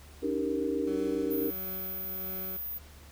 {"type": "chord", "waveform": "sine", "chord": "Eb dominant seventh", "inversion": "third", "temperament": "equal with one note detuned", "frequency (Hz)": [283.7, 311.1, 392, 466.2], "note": ["Db4", "Eb4", "G4", "Bb4"], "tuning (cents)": [40, 0, 0, 0], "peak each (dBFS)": [-33, -33, -34, -33], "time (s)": [0.22, 1.51], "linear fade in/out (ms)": 20}
{"type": "tone with tremolo", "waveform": "20% pulse", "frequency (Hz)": 188, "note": "F#3", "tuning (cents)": 28, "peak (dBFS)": -36, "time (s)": [0.87, 2.57], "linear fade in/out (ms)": 5, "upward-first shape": "triangle", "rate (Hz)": 1.5, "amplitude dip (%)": 45}
{"type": "tone", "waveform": "sine", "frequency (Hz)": 14917, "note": "A#9", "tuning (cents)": 0, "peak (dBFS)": -34, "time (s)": [1.3, 2.79], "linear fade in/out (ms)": 20}
{"effects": ["added 73 Hz sine -51 dBFS peak until 3.11 s", "pink hiss -55 dBFS RMS until 3.11 s"]}